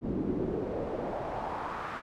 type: noise with band-pass filter sweep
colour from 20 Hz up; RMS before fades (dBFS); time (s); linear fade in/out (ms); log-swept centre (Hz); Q
brown; -34; 0.01-2.02; 50; 240 to 1400; 2.3
effects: none